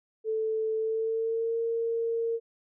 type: tone with pitch glide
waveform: sine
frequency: 440 to 459.5 Hz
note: A4 to A#4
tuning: 0 to -25 cents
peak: -26 dBFS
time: 0.24-2.4 s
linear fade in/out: 50 ms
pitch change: +75 cents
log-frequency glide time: 0.76-1.58 s
effects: none